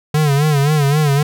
square tone with vibrato, 146.4 Hz, D3, 5 cents flat, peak -12 dBFS, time 0.14-1.23 s, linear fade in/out 5 ms, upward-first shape sine, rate 3.8 Hz, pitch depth 100 cents each way, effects none

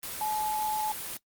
sine tone in noise, 857 Hz, A5, 46 cents flat, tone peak -28 dBFS, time 0.21-0.92 s, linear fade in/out 2 ms, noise white, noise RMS -37 dBFS, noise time 0.03-1.17 s, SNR +6 dB, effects noise-tail reverb RT60 0.1 s tail -22 dB re dry + Opus 24 kbps

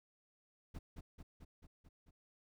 brown noise with echo, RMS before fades -45 dBFS, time 0.74-0.79 s, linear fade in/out 10 ms, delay 220 ms, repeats 6, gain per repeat -3 dB, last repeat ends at 2.11 s, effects none

